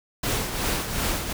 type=noise with tremolo; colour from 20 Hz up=pink; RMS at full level=-24 dBFS; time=0.23-1.33 s; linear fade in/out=5 ms; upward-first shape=triangle; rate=2.7 Hz; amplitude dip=60%; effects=none